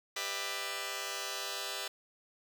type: chord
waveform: 5% pulse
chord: E minor seventh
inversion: first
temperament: just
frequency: 395.6 / 494.4 / 593.3 / 659.3 Hz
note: G4 / B4 / D5 / E5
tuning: +16 / +2 / +18 / 0 cents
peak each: -31 dBFS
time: 0.16-1.88 s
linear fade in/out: 5 ms
effects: none

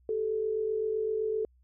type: tone pair together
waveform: sine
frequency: 390.6 / 438.4 Hz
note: G4 / A4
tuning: -6 / -6 cents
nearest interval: major second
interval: 200 cents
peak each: -35 / -28 dBFS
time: 0.09-1.45 s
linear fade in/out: 2 ms
effects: added 62 Hz sine -60 dBFS peak until 1.63 s

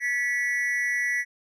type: tone with amplitude modulation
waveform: triangle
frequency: 1950 Hz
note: B6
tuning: 23 cents flat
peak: -18 dBFS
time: 0-1.25 s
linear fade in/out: 50 ms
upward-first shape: sine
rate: 251 Hz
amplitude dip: 80%
effects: none

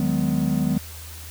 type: chord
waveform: triangle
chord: G# minor seventh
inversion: second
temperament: just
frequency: 155.74 / 186.89 / 207.7 / 249.2 Hz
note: D#3 / F#3 / G#3 / B3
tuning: +2 / +18 / 0 / +16 cents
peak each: -23 dBFS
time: 0-0.78 s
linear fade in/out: 2 ms
effects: added 80 Hz sine -38 dBFS peak until 1.3 s + white hiss -41 dBFS RMS until 1.3 s

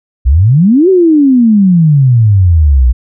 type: exponential two-way sweep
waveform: sine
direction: up then down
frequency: 58 to 388.7 to 58 Hz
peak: -3 dBFS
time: 0.25-2.93 s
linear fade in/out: 20 ms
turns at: 0.89 s
effects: none

